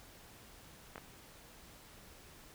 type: clicks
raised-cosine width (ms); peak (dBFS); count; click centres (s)
0.5; -30; 2; 0.958 / 0.98
effects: pink hiss -57 dBFS RMS until 2.54 s